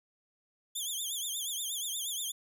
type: tone with vibrato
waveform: 15% pulse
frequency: 3369 Hz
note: G#7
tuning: 24 cents sharp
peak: -27 dBFS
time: 0.75-2.32 s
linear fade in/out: 10 ms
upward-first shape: triangle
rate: 8.4 Hz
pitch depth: 160 cents each way
effects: none